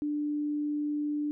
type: tone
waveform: sine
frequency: 295.8 Hz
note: D4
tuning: 13 cents sharp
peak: -28 dBFS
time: 0.02-1.31 s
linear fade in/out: 0 ms
effects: none